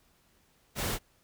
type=noise; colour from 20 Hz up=pink; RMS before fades=-32 dBFS; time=0.75-0.99 s; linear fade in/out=50 ms; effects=pink hiss -67 dBFS RMS until 1.23 s